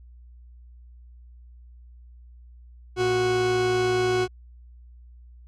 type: tone pair together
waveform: 40% pulse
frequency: 116.01 / 368.3 Hz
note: A#2 / F#4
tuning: -8 / -8 cents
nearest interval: octave + minor sixth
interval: 2000 cents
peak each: -30 / -20 dBFS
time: 2.96-4.28 s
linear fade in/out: 50 ms
effects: added 60 Hz sine -45 dBFS peak until 5.47 s + low-pass 6000 Hz 12 dB/octave